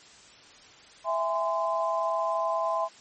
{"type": "chord", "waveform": "sine", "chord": "E augmented", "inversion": "none", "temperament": "just", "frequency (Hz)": [659.3, 824.1, 1030.1], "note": ["E5", "G#5", "B#5"], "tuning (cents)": [0, -14, -27], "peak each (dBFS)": [-28, -33, -28], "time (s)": [1.04, 2.89], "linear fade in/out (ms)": 50, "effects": ["white hiss -52 dBFS RMS until 3 s", "MP3 32 kbps"]}